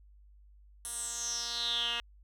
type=tone with band-pass filter sweep; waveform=10% pulse; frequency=236 Hz; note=A#3; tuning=22 cents sharp; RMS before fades=-35 dBFS; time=0.85-2 s; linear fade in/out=0 ms; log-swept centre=10000 to 2600 Hz; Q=6.5; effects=added 50 Hz sine -55 dBFS peak until 2.23 s